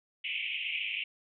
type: band-pass noise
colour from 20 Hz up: pink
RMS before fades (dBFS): -35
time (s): 0.24-1.04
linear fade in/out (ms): 5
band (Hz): 2200 to 3100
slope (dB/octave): 96
effects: none